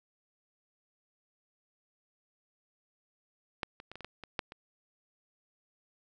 clicks, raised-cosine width 0.3 ms, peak -16 / -30 / -29 / -28 / -29 / -25 / -28 / -15 / -29 dBFS, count 9, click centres 3.632 / 3.801 / 3.916 / 3.956 / 4.007 / 4.046 / 4.237 / 4.392 / 4.521 s, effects none

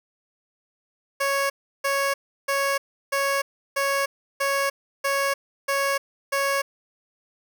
15% pulse tone bursts, 554 Hz, C#5, 1 cent flat, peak -15 dBFS, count 9, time 1.2-6.62 s, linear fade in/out 10 ms, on 300 ms, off 340 ms, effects none

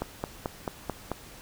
click train, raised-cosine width 1 ms, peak -15 dBFS, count 6, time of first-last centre 0.02-1.116 s, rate 4.56 Hz, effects pink hiss -48 dBFS RMS until 1.41 s

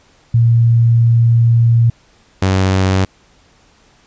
sine / sawtooth tone pair in turn, 116.54 / 94.82 Hz, A#2 / F#2, 0 / +43 cents, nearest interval major third, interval 357 cents, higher first, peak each -7 dBFS, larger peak neither, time 0.34-1.9 / 2.42-3.05 s, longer first, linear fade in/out 5 ms, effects pink hiss -51 dBFS RMS until 4.06 s + resampled to 16000 Hz

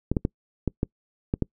clicks, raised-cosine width 3 ms, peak -10 dBFS, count 7, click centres 0.116 / 0.168 / 0.251 / 0.677 / 0.831 / 1.339 / 1.423 s, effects noise-tail reverb RT60 0.1 s tail -26 dB re dry

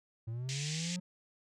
triangle linear sweep, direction up, 110 to 183 Hz, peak -34 dBFS, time 0.27-1 s, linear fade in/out 10 ms
white band-pass noise, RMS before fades -41 dBFS, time 0.49-0.96 s, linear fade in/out 0 ms, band 1900 to 7600 Hz, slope 48 dB/octave
effects none

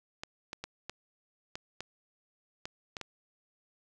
clicks, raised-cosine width 0.2 ms, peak -21 dBFS, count 9, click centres 0.235 / 0.531 / 0.64 / 0.896 / 1.555 / 1.806 / 2.655 / 2.968 / 3.013 s, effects none

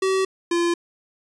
square tone pair in turn, 381.4 / 343.4 Hz, G4 / F4, -47 / -29 cents, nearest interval major second, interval 182 cents, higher first, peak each -19 dBFS, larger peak neither, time 0.02-0.25 / 0.51-0.74 s, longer neither, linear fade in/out 5 ms, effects resampled to 22050 Hz

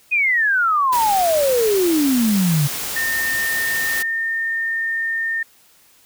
sine exponential sweep, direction down, 2527 to 138.59 Hz, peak -14 dBFS, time 0.11-2.68 s, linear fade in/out 20 ms
white noise, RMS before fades -26 dBFS, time 0.92-4.03 s, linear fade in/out 10 ms
sine tone, 1819 Hz, A#6, 43 cents flat, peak -19 dBFS, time 2.96-5.43 s, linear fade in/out 5 ms
effects white hiss -53 dBFS RMS until 6.05 s

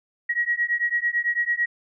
sine beating tone pair, 1900 / 1909 Hz, A#6 / A#6, +33 / +41 cents, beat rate 9 Hz, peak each -24 dBFS, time 0.29-1.66 s, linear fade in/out 10 ms, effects none

